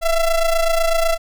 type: ring-modulated tone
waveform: square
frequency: 337 Hz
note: E4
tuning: 38 cents sharp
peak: -12 dBFS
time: 0.01-1.18 s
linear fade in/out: 50 ms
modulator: 323 Hz
effects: none